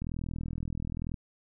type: click train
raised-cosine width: 5 ms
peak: -23 dBFS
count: 47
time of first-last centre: 0.02-1.142 s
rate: 41 Hz
effects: none